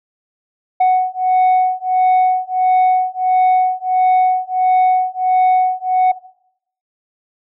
sine beating tone pair, 740 / 741.5 Hz, F#5 / F#5, 0 / +4 cents, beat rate 1.5 Hz, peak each -12 dBFS, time 0.8-6.12 s, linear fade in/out 10 ms, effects noise-tail reverb RT60 0.7 s tail -18 dB re dry + tanh soft clip ceiling -8 dBFS

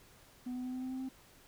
sine tone with pitch steps, 249.1 / 251.3 / 253.5 / 255.7 / 257.9 / 260.1 / 262.4 Hz, B3 / B3 / B3 / C4 / C4 / C4 / C4, +15 / +30 / +45 / -40 / -25 / -10 / +5 cents, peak -34 dBFS, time 0.46-1.09 s, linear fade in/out 10 ms, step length 90 ms, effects tanh soft clip ceiling -36 dBFS + pink hiss -61 dBFS RMS until 1.47 s

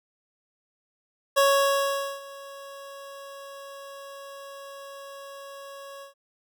25% pulse tone with ADSR envelope, 554.4 Hz, C#5, in tune, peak -13 dBFS, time 1.36-6.14 s, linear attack 19 ms, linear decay 820 ms, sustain -23 dB, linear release 120 ms, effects none

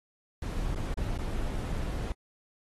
brown noise with dropouts, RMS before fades -32 dBFS, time 0.42-2.12 s, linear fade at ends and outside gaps 2 ms, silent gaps 0.748-0.758 / 0.941-0.973 / 1.178-1.187 s, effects AAC 32 kbps

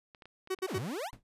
clicks, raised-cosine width 0.3 ms, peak -36 dBFS, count 5, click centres 0.148 / 0.222 / 0.256 / 0.474 / 0.588 s
45% pulse tone bursts, 376.4 Hz, F#4, 30 cents sharp, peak -30 dBFS, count 3, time 0.5-0.787 s, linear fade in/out 10 ms, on 49 ms, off 70 ms
40% pulse exponential two-way sweep, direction down then up, 1086 to 91.2 to 1086 Hz, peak -34 dBFS, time 0.66-1.11 s, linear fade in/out 50 ms, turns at 0.77 s
brown noise with exponential decay, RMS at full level -40 dBFS, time 1.13-1.23 s, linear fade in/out 0 ms, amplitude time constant 21 ms
effects resampled to 32000 Hz

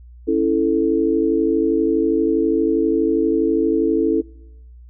sine chord, A major, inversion first, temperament equal, 277.2 / 329.6 / 440 Hz, C#4 / E4 / A4, 0 / 0 / 0 cents, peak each -21 / -18 / -19 dBFS, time 0.27-4.22 s, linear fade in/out 20 ms, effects noise-tail reverb RT60 0.9 s tail -24 dB re dry + added 60 Hz sine -39 dBFS peak until 4.89 s

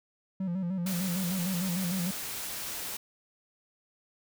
triangle tone with vibrato, 181.5 Hz, F#3, 33 cents flat, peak -27 dBFS, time 0.4-2.11 s, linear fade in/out 5 ms, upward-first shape square, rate 6.6 Hz, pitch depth 83 cents each way
white noise, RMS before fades -37 dBFS, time 0.86-2.97 s, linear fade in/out 5 ms
effects none

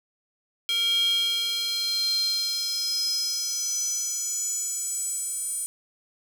square tone with high-pass filter sweep, 463 Hz, A#4, 12 cents flat, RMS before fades -27 dBFS, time 0.69-5.66 s, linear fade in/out 0 ms, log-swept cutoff 3000 to 9000 Hz, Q 8.2, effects none

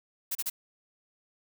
blue noise bursts, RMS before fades -31 dBFS, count 3, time 0.31-0.5 s, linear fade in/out 10 ms, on 42 ms, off 32 ms, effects none

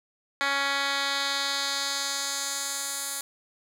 10% pulse tone with band-pass filter sweep, 278.5 Hz, C#4, 8 cents sharp, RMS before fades -29 dBFS, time 0.41-3.21 s, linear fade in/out 0 ms, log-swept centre 2400 to 10000 Hz, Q 1.3, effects none

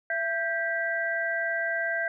sine tone cluster, 670 / 1581 / 1958 Hz, E5 / G6 / B6, +28 / +14 / -15 cents, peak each -31 / -28 / -33 dBFS, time 0.1-2.08 s, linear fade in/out 2 ms, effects none

